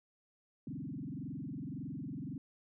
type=tone with frequency modulation; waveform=sine; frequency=207.7 Hz; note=G#3; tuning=in tune; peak=-39 dBFS; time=0.67-2.38 s; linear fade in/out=2 ms; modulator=21.8 Hz; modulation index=3.7; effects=none